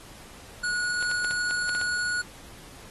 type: tone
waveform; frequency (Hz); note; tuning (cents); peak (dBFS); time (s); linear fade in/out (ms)
square; 1456; F#6; -28; -26; 0.63-2.22; 10
type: clicks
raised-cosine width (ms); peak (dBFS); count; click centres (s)
0.2; -18; 8; 1.026 / 1.114 / 1.246 / 1.31 / 1.51 / 1.693 / 1.75 / 1.814
effects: pink hiss -48 dBFS RMS until 2.9 s + AAC 32 kbps